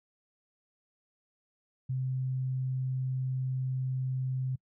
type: tone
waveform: sine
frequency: 130 Hz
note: C3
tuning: 11 cents flat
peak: -29 dBFS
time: 1.89-4.56 s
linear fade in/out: 10 ms
effects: noise-tail reverb RT60 0.1 s tail -26 dB re dry